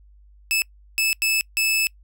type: tone bursts at uneven times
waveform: sawtooth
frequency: 2614 Hz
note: E7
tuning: 15 cents flat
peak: -15 dBFS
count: 4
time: 0.51-0.62 / 0.98-1.13 / 1.22-1.41 / 1.57-1.87 s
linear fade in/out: 0 ms
effects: noise-tail reverb RT60 0.1 s tail -25 dB re dry + added 50 Hz sine -48 dBFS peak until 2.03 s